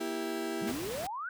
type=chord; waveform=35% pulse; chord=E diminished; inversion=second; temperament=just; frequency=237.3 / 329.6 / 395.6 Hz; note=Bb3 / E4 / G4; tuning=+31 / 0 / +16 cents; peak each=-39 / -34 / -36 dBFS; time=0-0.72 s; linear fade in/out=10 ms
type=clicks; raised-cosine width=2 ms; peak=-33 dBFS; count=2; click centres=0.613 / 0.619 s
type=exponential sweep; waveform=sine; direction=up; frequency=185 to 1551 Hz; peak=-35 dBFS; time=0.62-1.29 s; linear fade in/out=2 ms
type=noise; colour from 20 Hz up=pink; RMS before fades=-40 dBFS; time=0.67-1.07 s; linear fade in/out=5 ms
effects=high-pass 80 Hz 12 dB/octave